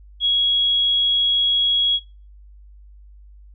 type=tone; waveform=sine; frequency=3322 Hz; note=G#7; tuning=in tune; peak=-15 dBFS; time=0.2-2 s; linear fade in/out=50 ms; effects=noise-tail reverb RT60 0.4 s tail -23 dB re dry + added 50 Hz sine -42 dBFS peak until 3.54 s